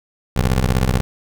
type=ring-modulated tone; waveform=20% pulse; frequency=63.9 Hz; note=C2; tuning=40 cents flat; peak=-7 dBFS; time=0.36-1.01 s; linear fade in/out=0 ms; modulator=23.9 Hz; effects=none

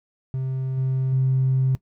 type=tone with level steps; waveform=triangle; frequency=131.5 Hz; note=C3; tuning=9 cents sharp; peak=-21 / -17 / -13 dBFS; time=0.34-1.75 s; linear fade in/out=0 ms; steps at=0.77 / 1.12 s; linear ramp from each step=10 ms; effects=noise-tail reverb RT60 0.1 s tail -20 dB re dry + tanh soft clip ceiling -15 dBFS

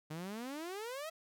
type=exponential sweep; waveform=sawtooth; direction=up; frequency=149.4 to 663 Hz; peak=-37 dBFS; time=0.1-1.1 s; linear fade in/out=10 ms; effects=none

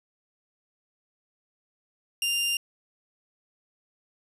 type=tone; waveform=sawtooth; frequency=2794 Hz; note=F7; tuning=in tune; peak=-21 dBFS; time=2.22-2.57 s; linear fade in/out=2 ms; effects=resampled to 32000 Hz + 9-bit

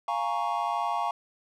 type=chord; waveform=triangle; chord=Bb minor seventh; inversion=second; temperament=equal; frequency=698.5 / 830.6 / 932.3 / 1108.7 Hz; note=F5 / Ab5 / Bb5 / Db6; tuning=0 / 0 / 0 / 0 cents; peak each=-30 dBFS; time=0.08-1.11 s; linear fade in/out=2 ms; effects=none

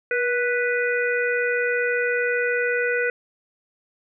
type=harmonic tone with a mistuned harmonic; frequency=493.9 Hz; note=B4; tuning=in tune; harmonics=1 / 3 / 4 / 5; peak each=-23 / -24 / -28 / -31 dBFS; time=0.11-3.1 s; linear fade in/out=2 ms; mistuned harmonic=1; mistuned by=-38 cents; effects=none

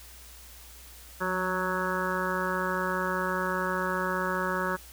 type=harmonic tone with a mistuned harmonic; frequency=185 Hz; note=F#3; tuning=in tune; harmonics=1 / 2 / 3 / 5 / 6 / 7 / 8 / 9; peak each=-35 / -35 / -35 / -35 / -35 / -35 / -35 / -35 dBFS; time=1.2-4.77 s; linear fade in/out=20 ms; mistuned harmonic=1; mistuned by=-41 cents; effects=added 60 Hz sine -50 dBFS peak until 4.92 s + white hiss -50 dBFS RMS until 4.92 s

